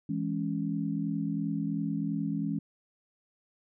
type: chord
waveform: sine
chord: C# minor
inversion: first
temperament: equal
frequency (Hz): 164.81 / 207.7 / 277.2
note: E3 / G#3 / C#4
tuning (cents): 0 / 0 / 0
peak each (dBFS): -33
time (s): 0.09-2.59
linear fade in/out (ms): 5
effects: none